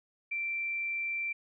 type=tone; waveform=sine; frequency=2349 Hz; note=D7; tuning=in tune; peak=-31 dBFS; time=0.31-1.33 s; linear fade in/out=10 ms; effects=none